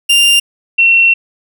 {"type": "tone pair in turn", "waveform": ["40% pulse", "sine"], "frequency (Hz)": [2794, 2718], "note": ["F7", "F7"], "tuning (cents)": [0, -48], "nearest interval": "unison", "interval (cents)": 48, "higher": "first", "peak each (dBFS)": -5, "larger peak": "neither", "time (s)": [[0.09, 0.4], [0.78, 1.14]], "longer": "second", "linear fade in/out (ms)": 10, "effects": []}